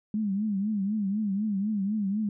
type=tone with vibrato; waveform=sine; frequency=204.9 Hz; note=G#3; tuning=23 cents flat; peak=-25 dBFS; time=0.14-2.29 s; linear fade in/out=2 ms; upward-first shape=triangle; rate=4 Hz; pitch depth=140 cents each way; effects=none